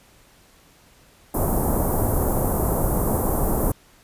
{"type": "band-stop noise", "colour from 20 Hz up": "pink", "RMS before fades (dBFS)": -21, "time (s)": [1.34, 3.72], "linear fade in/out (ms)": 5, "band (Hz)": [980, 11000], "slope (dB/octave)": 24, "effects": ["pink hiss -54 dBFS RMS until 4.03 s", "resampled to 32000 Hz"]}